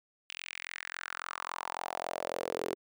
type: tone with high-pass filter sweep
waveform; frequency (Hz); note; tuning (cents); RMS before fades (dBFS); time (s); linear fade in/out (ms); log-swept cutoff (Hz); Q
sawtooth; 43.65; F1; 0; -39; 0.29-2.75; 10; 2800 to 390; 3.7
effects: none